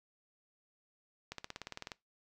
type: accelerating click train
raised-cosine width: 0.2 ms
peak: -24 dBFS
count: 12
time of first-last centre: 1.32-1.918 s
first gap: 63 ms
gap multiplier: 0.97
effects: noise-tail reverb RT60 0.2 s tail -21 dB re dry